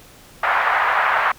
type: band-pass noise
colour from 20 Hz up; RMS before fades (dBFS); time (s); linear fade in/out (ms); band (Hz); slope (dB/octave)
white; -18; 0.43-1.32; 5; 730 to 1700; 24
effects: pink hiss -46 dBFS RMS until 1.38 s